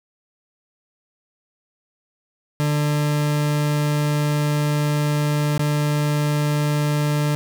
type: tone with dropouts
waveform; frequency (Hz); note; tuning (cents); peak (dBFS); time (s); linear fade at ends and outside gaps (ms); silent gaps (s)
40% pulse; 148.2; D3; +16; -17; 2.6-7.35; 0; 5.578-5.594
effects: none